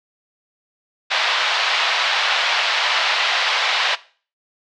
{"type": "band-pass noise", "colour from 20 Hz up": "white", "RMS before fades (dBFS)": -19, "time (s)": [1.1, 3.96], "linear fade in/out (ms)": 20, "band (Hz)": [660, 4000], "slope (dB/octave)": 24, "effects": ["noise-tail reverb RT60 0.4 s tail -18 dB re dry", "low-pass 7000 Hz 12 dB/octave"]}